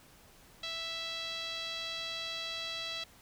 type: tone with low-pass filter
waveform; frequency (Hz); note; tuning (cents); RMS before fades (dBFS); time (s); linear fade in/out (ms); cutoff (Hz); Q
5% pulse; 659.3; E5; 0; -39; 0.63-3.04; 5; 3800; 3.3
effects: pink hiss -59 dBFS RMS until 3.21 s